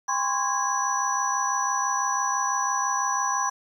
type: tone cluster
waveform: sine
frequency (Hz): 805 / 1029 / 1095 / 1644 / 5910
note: G5 / C6 / C#6 / G#6 / F#8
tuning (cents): +46 / -29 / -22 / -18 / -3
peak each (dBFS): -31 / -26 / -30 / -33 / -29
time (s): 0.08-3.5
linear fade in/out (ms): 10
effects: 9-bit